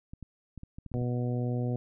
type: clicks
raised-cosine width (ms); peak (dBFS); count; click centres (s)
5; -30; 9; 0.135 / 0.227 / 0.577 / 0.634 / 0.785 / 0.863 / 0.917 / 0.97 / 1.017
type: harmonic tone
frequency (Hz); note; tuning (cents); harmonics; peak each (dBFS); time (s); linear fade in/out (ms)
122.6; B2; -12; 1 / 2 / 3 / 4 / 5 / 6; -29 / -34 / -40 / -39 / -44 / -46; 0.94-1.76; 0
effects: none